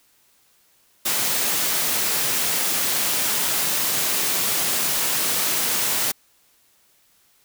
white high-pass noise, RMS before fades -22 dBFS, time 1.05-6.12 s, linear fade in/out 10 ms, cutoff 110 Hz, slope 48 dB/octave, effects white hiss -60 dBFS RMS until 7.44 s

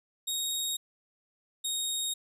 20% pulse tone pair in turn, 3754 / 3737 Hz, A#7 / A#7, +11 / +4 cents, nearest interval unison, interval 7 cents, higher first, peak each -24 dBFS, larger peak neither, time 0.27-0.77 / 1.64-2.14 s, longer neither, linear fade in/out 10 ms, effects none

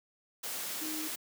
sine tone in noise, 311.1 Hz, D#4, in tune, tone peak -38 dBFS, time 0.81-1.08 s, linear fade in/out 10 ms, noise white, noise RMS -38 dBFS, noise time 0.43-1.16 s, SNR -3 dB, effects high-pass 200 Hz 12 dB/octave

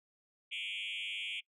sine tone with frequency modulation, 2794 Hz, F7, in tune, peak -35 dBFS, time 0.51-1.41 s, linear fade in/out 20 ms, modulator 101 Hz, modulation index 5.5, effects noise-tail reverb RT60 0.1 s tail -23 dB re dry + tanh soft clip ceiling -35 dBFS

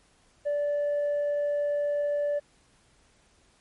sine tone with tanh clipping, 582 Hz, D5, 16 cents flat, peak -25 dBFS, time 0.45-2.4 s, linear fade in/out 20 ms, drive 1 dB, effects pink hiss -63 dBFS RMS until 3.6 s + MP3 48 kbps

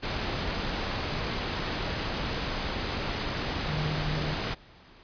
sine tone in noise, 151.9 Hz, D#3, 41 cents flat, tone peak -30 dBFS, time 3.67-4.35 s, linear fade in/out 20 ms, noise pink, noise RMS -31 dBFS, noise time 0.02-4.55 s, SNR -2 dB, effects pink hiss -54 dBFS RMS until 5.03 s + resampled to 11025 Hz

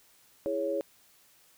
sine chord, C# minor, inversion first, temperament equal, 329.6 / 415.3 / 554.4 Hz, E4 / G#4 / C#5, 0 / 0 / 0 cents, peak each -35 / -34 / -30 dBFS, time 0.46-0.81 s, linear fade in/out 0 ms, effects white hiss -62 dBFS RMS until 1.57 s

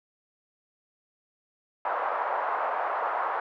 white band-pass noise, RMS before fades -29 dBFS, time 1.85-3.4 s, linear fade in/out 2 ms, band 600 to 1200 Hz, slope 24 dB/octave, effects none

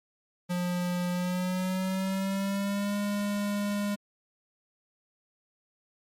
square tone with pitch glide, 177.8 to 204.2 Hz, F3 to G#3, +31 to -29 cents, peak -28 dBFS, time 0.49-3.96 s, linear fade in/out 20 ms, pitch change +240 cents, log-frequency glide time 1.11-2.97 s, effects MP3 64 kbps

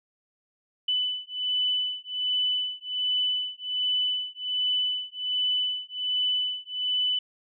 sine beating tone pair, 2994 / 2995.3 Hz, F#7 / F#7, +20 / +21 cents, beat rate 1.3 Hz, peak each -28 dBFS, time 0.88-7.19 s, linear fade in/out 5 ms, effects none

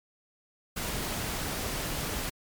pink noise, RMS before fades -33 dBFS, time 0.76-2.3 s, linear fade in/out 10 ms, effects MP3 96 kbps

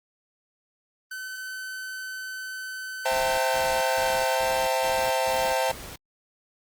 45% pulse tone, 1523 Hz, F#6, 50 cents sharp, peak -33 dBFS, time 1.11-4.36 s, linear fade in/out 5 ms
45% pulse chord, A minor seventh, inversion first, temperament equal with one note detuned, 523.3 / 659.3 / 784 / 902.7 Hz, C5 / E5 / G5 / A5, 0 / 0 / 0 / +44 cents, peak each -27 / -29 / -30 / -28 dBFS, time 3.05-5.72 s, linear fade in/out 10 ms
pink noise bursts, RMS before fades -40 dBFS, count 7, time 3.11-5.96 s, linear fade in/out 5 ms, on 270 ms, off 160 ms
effects Opus 32 kbps

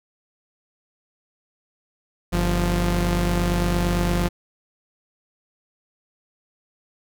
sawtooth tone pair together, 48.77 / 174.7 Hz, G1 / F3, -8 / +1 cents, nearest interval octave + minor seventh, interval 2209 cents, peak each -18 dBFS, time 2.32-4.29 s, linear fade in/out 20 ms, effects none

